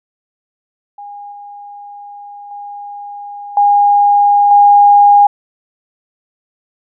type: tone with level steps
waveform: sine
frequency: 816 Hz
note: G#5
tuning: 31 cents flat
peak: -27 / -29 / -25 / -6 / -3 dBFS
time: 0.98-5.27 s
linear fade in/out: 5 ms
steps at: 1.32 / 2.51 / 3.57 / 4.51 s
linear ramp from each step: 2 ms
effects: none